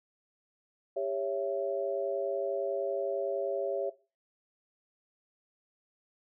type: chord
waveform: sine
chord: C# diminished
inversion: second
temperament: just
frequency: 399.1 / 554.4 / 665.2 Hz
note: G4 / C#5 / E5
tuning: +31 / 0 / +16 cents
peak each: -35 / -32 / -35 dBFS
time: 0.96-3.9 s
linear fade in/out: 10 ms
effects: noise-tail reverb RT60 0.3 s tail -17 dB re dry